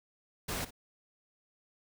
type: noise with echo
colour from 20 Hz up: pink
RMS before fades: -36 dBFS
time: 0.48-0.65 s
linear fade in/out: 10 ms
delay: 58 ms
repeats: 1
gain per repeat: -15 dB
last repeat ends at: 0.708 s
effects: none